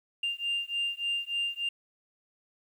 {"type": "beating tone pair", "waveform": "sine", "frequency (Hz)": [2794, 2797.4], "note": ["F7", "F7"], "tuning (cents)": [0, 2], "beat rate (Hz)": 3.4, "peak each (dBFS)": -31, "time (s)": [0.23, 1.69], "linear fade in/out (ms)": 5, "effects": ["tanh soft clip ceiling -24 dBFS", "10-bit"]}